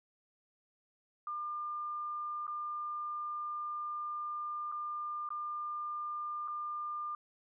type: tone with dropouts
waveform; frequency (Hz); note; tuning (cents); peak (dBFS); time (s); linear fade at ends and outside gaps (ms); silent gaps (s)
sine; 1200; D6; +37; -36; 1.27-7.15; 2; 2.468-2.478 / 4.717-4.722 / 5.29-5.304 / 6.477-6.481
effects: none